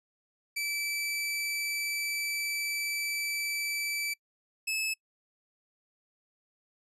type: tone pair in turn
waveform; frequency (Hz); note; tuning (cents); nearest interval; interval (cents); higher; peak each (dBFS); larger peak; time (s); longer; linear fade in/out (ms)
sawtooth; 2317 / 2601; D7 / E7; -24 / -24; major second; 200; second; -27 / -26; second; 0.56-4.14 / 4.67-4.94; first; 10
effects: noise-tail reverb RT60 0.1 s tail -25 dB re dry + resampled to 32000 Hz